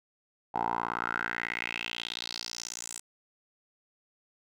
10% pulse tone with band-pass filter sweep, 58.27 Hz, A#1, in tune, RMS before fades -35 dBFS, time 0.54-3 s, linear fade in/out 10 ms, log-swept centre 810 to 8300 Hz, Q 4.5, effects none

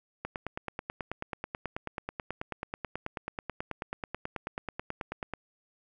click train, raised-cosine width 0.5 ms, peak -19 dBFS, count 48, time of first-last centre 0.25-5.337 s, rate 9.24 Hz, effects none

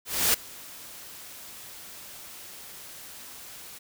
white noise with ADSR envelope, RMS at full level -21 dBFS, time 0.05-3.79 s, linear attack 290 ms, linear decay 5 ms, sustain -23 dB, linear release 15 ms, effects none

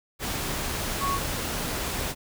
sine tone in noise, 1108.7 Hz, C#6, in tune, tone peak -25 dBFS, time 0.99-1.2 s, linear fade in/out 50 ms, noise pink, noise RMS -30 dBFS, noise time 0.19-2.15 s, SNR +2 dB, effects none

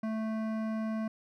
sine tone with hard clipping, 220 Hz, A3, in tune, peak -33 dBFS, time 0.03-1.08 s, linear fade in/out 5 ms, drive 14 dB, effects none

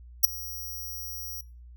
5% pulse tone with ADSR envelope, 5700 Hz, F8, 34 cents sharp, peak -6 dBFS, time 0.23-1.41 s, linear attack 17 ms, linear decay 5 ms, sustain -24 dB, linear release 4 ms, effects noise-tail reverb RT60 0.3 s tail -20 dB re dry + added 60 Hz sine -45 dBFS peak until 1.76 s

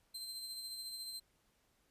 sawtooth tone with tremolo, 4117 Hz, C8, 29 cents flat, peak -39 dBFS, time 0.14-1.2 s, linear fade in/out 10 ms, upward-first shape sine, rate 14 Hz, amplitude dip 35%, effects pink hiss -75 dBFS RMS until 1.9 s + resampled to 32000 Hz

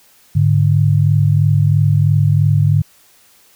sine tone pair together, 103.82 / 146.83 Hz, G#2 / D3, 0 / 0 cents, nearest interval tritone, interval 600 cents, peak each -12 dBFS, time 0.35-2.82 s, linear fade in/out 10 ms, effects white hiss -50 dBFS RMS until 3.55 s

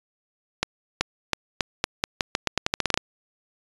accelerating click train, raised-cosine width 0.2 ms, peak -3 dBFS, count 17, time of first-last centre 0.63-2.975 s, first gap 380 ms, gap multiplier 0.85, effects resampled to 22050 Hz

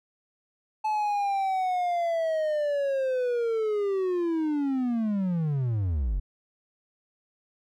triangle linear sweep, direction down, 867 to 40.48 Hz, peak -22 dBFS, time 0.84-6.2 s, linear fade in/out 10 ms, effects none

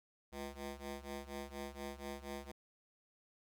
10% pulse ring-modulated tone, 140 Hz, C#3, 18 cents sharp, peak -33 dBFS, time 0.32-2.52 s, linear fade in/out 10 ms, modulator 72.1 Hz, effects none

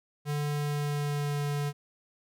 square tone with pitch glide, 146.8 to 144.95 Hz, D3 to D3, 0 to -22 cents, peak -29 dBFS, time 0.25-1.73 s, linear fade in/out 50 ms, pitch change -22 cents, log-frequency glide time 0.5-1.43 s, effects none

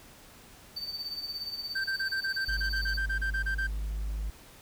triangle tone with tremolo, 4575 Hz, D8, 46 cents flat, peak -30 dBFS, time 0.76-2.98 s, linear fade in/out 10 ms, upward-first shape triangle, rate 17 Hz, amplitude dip 75%
triangle tone bursts, 1568 Hz, G6, in tune, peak -26 dBFS, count 16, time 1.75-3.672 s, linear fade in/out 10 ms, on 92 ms, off 30 ms
triangle tone, 51.91 Hz, G#1, in tune, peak -28 dBFS, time 2.48-4.3 s, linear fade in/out 0 ms
effects tanh soft clip ceiling -21 dBFS + pink hiss -53 dBFS RMS until 4.61 s

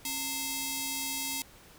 5% pulse ring-modulated tone, 1179 Hz, D6, 6 cents sharp, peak -17 dBFS, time 0.05-1.42 s, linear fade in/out 2 ms, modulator 1450 Hz, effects pink hiss -55 dBFS RMS until 1.78 s

